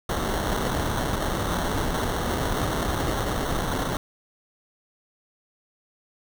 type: noise with sample-and-hold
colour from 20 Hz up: pink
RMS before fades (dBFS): -26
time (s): 0.09-3.97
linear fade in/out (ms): 2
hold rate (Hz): 2450
effects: none